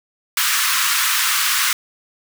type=high-pass noise; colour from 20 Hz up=pink; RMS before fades=-18 dBFS; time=0.37-1.73 s; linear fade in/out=2 ms; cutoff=1100 Hz; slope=48 dB/octave; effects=none